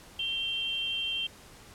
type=tone pair together; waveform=sine; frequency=2736 / 3156 Hz; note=F7 / G7; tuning=-36 / +11 cents; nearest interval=major second; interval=247 cents; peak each=-36 / -30 dBFS; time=0.19-1.27 s; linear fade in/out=5 ms; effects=pink hiss -52 dBFS RMS until 1.74 s + low-pass 12000 Hz 12 dB/octave